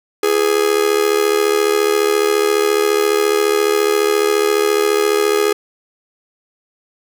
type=tone with amplitude modulation; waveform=45% pulse; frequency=415.3 Hz; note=G#4; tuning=in tune; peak=-9 dBFS; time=0.23-5.53 s; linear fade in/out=5 ms; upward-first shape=sine; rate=74.5 Hz; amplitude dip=80%; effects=none